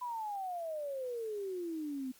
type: exponential sweep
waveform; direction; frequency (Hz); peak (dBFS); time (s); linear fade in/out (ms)
sine; down; 1002 to 252.3; -36; 0.01-2.12; 10
effects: white hiss -62 dBFS RMS until 2.19 s + Opus 48 kbps